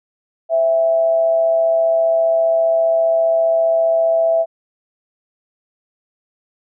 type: tone with amplitude modulation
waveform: sine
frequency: 660 Hz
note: E5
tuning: 2 cents sharp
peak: -10 dBFS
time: 0.49-4.46 s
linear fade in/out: 50 ms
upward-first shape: sine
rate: 135 Hz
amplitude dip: 40%
effects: none

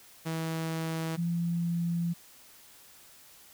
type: tone pair in turn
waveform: sawtooth / sine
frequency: 162.1 / 170.55 Hz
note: E3 / F3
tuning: -29 / -41 cents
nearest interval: minor second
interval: 88 cents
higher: second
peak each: -27 dBFS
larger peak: neither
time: 0.25-1.17 / 1.17-2.14 s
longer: second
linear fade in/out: 20 ms
effects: white hiss -55 dBFS RMS until 3.53 s

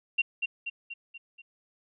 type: tone with echo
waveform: sine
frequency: 2758 Hz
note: F7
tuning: 22 cents flat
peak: -21 dBFS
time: 0.18-0.22 s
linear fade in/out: 10 ms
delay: 240 ms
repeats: 5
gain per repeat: -5 dB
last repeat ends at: 1.42 s
effects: none

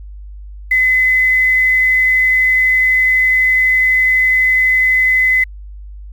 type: tone with quantisation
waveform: sine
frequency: 2028 Hz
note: B6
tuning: 45 cents sharp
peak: -9 dBFS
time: 0.71-5.44 s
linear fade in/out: 5 ms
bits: 6
effects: added 50 Hz sine -29 dBFS peak until 6.12 s

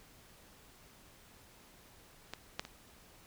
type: clicks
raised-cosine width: 0.2 ms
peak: -23 / -17 / -29 dBFS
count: 3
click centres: 2.336 / 2.595 / 2.651 s
effects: pink hiss -60 dBFS RMS until 3.26 s

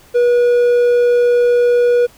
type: tone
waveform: triangle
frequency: 483.9 Hz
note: B4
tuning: 35 cents flat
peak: -7 dBFS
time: 0.14-2.07 s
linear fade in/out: 20 ms
effects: pink hiss -46 dBFS RMS until 2.17 s

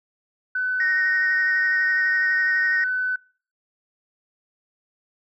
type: tone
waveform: sine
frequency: 1505 Hz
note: F#6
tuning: 29 cents sharp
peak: -21 dBFS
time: 0.55-3.16 s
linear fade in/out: 5 ms
type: tone with vibrato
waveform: sine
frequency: 1861 Hz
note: A#6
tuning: 3 cents flat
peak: -19 dBFS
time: 0.8-2.84 s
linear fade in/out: 2 ms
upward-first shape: sine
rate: 12 Hz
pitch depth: 16 cents each way
effects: noise-tail reverb RT60 0.5 s tail -26 dB re dry + tanh soft clip ceiling -12 dBFS

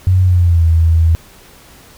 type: tone with pitch glide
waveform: sine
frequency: 92.5 to 81.93 Hz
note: F#2 to E2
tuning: 0 to -10 cents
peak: -7 dBFS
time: 0.07-1.15 s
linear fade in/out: 0 ms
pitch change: -210 cents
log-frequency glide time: 0.23-0.66 s
effects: pink hiss -42 dBFS RMS until 1.97 s

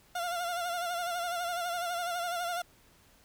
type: tone with vibrato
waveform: 30% pulse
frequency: 698.5 Hz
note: F5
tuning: in tune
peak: -29 dBFS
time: 0.15-2.62 s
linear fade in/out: 5 ms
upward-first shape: sine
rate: 12 Hz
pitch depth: 55 cents each way
effects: pink hiss -62 dBFS RMS until 3.24 s

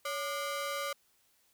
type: ring-modulated tone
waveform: sawtooth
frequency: 880 Hz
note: A5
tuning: in tune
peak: -27 dBFS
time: 0.05-0.93 s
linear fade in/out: 5 ms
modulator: 319 Hz
effects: white hiss -70 dBFS RMS until 1.53 s

